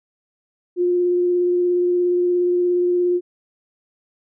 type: tone with vibrato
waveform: sine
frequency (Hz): 355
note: F4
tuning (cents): +28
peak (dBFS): -15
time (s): 0.76-3.21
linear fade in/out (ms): 50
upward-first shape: sine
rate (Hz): 17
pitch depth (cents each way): 11
effects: none